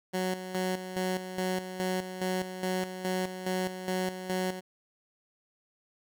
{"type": "tone with tremolo", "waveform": "15% pulse", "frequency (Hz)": 185, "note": "F#3", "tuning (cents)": 0, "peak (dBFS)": -22, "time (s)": [0.13, 4.61], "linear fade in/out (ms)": 20, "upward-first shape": "square", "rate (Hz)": 2.4, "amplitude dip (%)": 65, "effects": []}